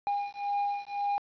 triangle beating tone pair, 810 / 811.9 Hz, G#5 / G#5, -43 / -39 cents, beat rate 1.9 Hz, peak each -30 dBFS, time 0.07-1.18 s, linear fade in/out 0 ms, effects resampled to 11025 Hz + 9-bit

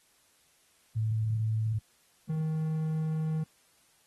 sine / triangle tone pair in turn, 110 / 157.47 Hz, A2 / D#3, 0 / +21 cents, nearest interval tritone, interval 621 cents, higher second, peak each -26 dBFS, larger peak neither, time 0.96-1.79 / 2.29-3.44 s, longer second, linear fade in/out 10 ms, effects white hiss -66 dBFS RMS until 4.06 s + AAC 32 kbps

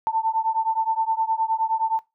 sine beating tone pair, 888 / 897.6 Hz, A5 / A5, +16 / +34 cents, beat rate 9.6 Hz, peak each -23 dBFS, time 0.07-1.99 s, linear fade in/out 0 ms, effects noise-tail reverb RT60 0.2 s tail -18 dB re dry

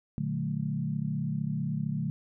sine tone cluster, 117.6 / 148.4 / 184 / 217.2 Hz, A#2 / D3 / F#3 / A3, +16 / +18 / -9 / -22 cents, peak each -38 / -31 / -35 / -35 dBFS, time 0.18-2.1 s, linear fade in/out 0 ms, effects none

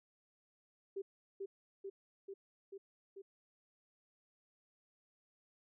sine tone with echo, 392 Hz, G4, in tune, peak -38 dBFS, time 0.96-1.02 s, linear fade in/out 10 ms, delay 440 ms, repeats 5, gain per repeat -2 dB, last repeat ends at 3.22 s, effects none

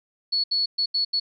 sine tone bursts at uneven times, 4400 Hz, C#8, 14 cents flat, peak -20 dBFS, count 5, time 0.32-0.44 / 0.51-0.66 / 0.78-0.86 / 0.94-1.05 / 1.13-1.2 s, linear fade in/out 10 ms, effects none

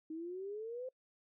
sine exponential sweep, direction up, 311.1 to 523.3 Hz, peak -40 dBFS, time 0.1-0.89 s, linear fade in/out 5 ms, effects noise-tail reverb RT60 0.1 s tail -25 dB re dry

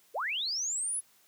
sine linear sweep, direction up, 375.3 to 10620 Hz, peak -30 dBFS, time 0.14-1.01 s, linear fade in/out 20 ms, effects white hiss -64 dBFS RMS until 1.27 s + high-pass 100 Hz 12 dB/octave

